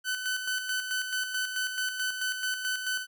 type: tone with tremolo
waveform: sawtooth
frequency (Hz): 1510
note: F#6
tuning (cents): +35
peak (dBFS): -24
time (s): 0.04-3.07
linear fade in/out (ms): 50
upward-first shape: square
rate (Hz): 4.6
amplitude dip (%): 50
effects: none